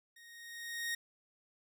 sawtooth tone with level ramp, 1864.7 Hz, A#6, in tune, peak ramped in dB -53 to -30 dBFS, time 0.16-0.95 s, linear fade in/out 5 ms, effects none

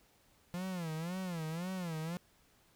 45% pulse tone with vibrato, 172 Hz, F3, 26 cents flat, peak -37 dBFS, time 0.54-2.17 s, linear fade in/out 0 ms, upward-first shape sine, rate 1.9 Hz, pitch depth 160 cents each way, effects pink hiss -68 dBFS RMS until 2.75 s

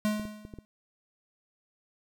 square tone with exponential decay, 211.9 Hz, G#3, 35 cents sharp, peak -24 dBFS, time 0.05-0.65 s, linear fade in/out 0 ms, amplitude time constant 130 ms
clicks, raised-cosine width 3 ms, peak -29 dBFS, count 5, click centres 0.197 / 0.253 / 0.451 / 0.538 / 0.587 s
effects none

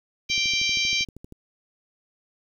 harmonic tone, 784 Hz, G5, in tune, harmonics 3 / 4 / 5 / 6 / 7 / 8, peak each -25 / -27 / -29 / -31 / -32 / -33 dBFS, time 0.29-1.05 s, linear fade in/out 20 ms
click train, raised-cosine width 3 ms, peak -28 dBFS, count 14, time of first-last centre 0.3-1.324 s, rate 12.7 Hz
effects 9-bit

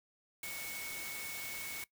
sine tone in noise, 2214 Hz, C#7, 3 cents flat, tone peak -44 dBFS, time 0.43-1.84 s, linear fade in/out 2 ms, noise white, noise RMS -44 dBFS, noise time 0.43-1.84 s, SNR -3 dB, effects noise-tail reverb RT60 0.1 s tail -19 dB re dry

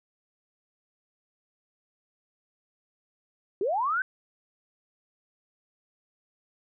sine linear sweep, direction up, 353.5 to 1568 Hz, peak -24 dBFS, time 3.61-4.02 s, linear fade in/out 2 ms, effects none

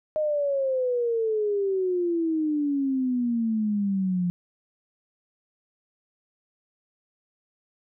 sine exponential sweep, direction down, 622.3 to 174.61 Hz, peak -22 dBFS, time 0.16-4.3 s, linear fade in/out 0 ms, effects none

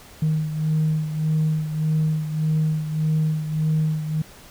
sine beating tone pair, 155.56 / 157.26 Hz, D#3 / D#3, 0 / +19 cents, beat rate 1.7 Hz, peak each -19 / -25 dBFS, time 0.22-4.22 s, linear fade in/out 5 ms, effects tanh soft clip ceiling -14 dBFS + pink hiss -46 dBFS RMS until 4.5 s

